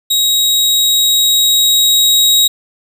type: tone with level ramp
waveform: sawtooth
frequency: 3805 Hz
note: A#7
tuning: 35 cents sharp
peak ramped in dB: -7 to -4 dBFS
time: 0.1-2.48 s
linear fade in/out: 10 ms
effects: none